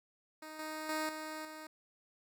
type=tone with level steps; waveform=10% pulse; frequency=311.1 Hz; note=D#4; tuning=in tune; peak=-38 / -32 / -26 / -33 / -38 dBFS; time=0.42-1.67 s; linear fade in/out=5 ms; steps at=0.59 / 0.89 / 1.09 / 1.45 s; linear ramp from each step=2 ms; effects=none